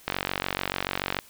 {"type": "click train", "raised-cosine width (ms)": 0.3, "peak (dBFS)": -9, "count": 53, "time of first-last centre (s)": [0.08, 1.189], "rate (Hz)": 46.9, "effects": ["white hiss -53 dBFS RMS until 1.29 s"]}